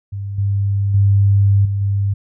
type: tone with level steps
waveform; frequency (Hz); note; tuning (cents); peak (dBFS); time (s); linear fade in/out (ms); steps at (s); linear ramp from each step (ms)
sine; 99.7; G2; +30; -22 / -14 / -9 / -16 / -14; 0.12-2.14; 10; 0.38 / 0.94 / 1.65 / 1.81; 5
effects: none